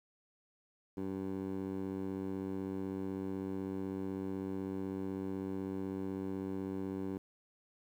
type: tone with band-pass filter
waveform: 15% pulse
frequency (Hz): 96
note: G2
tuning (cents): -36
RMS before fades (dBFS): -39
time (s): 0.97-7.18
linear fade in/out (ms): 5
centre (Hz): 320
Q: 1.2
effects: 11-bit